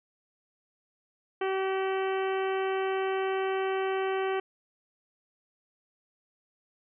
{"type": "harmonic tone", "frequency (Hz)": 383, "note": "G4", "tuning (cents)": -40, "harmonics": [1, 2, 3, 4, 5, 6, 7, 8], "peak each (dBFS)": [-28, -34, -38, -40, -42, -44, -45, -46], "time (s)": [1.41, 4.4], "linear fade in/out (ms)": 5, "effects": []}